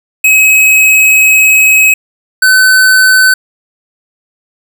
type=tone pair in turn; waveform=square; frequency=2553 / 1518 Hz; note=D#7 / F#6; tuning=+44 / +44 cents; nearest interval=major sixth; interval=900 cents; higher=first; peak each=-4 dBFS; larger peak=neither; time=0.24-1.94 / 2.42-3.34 s; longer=first; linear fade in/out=5 ms; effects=7-bit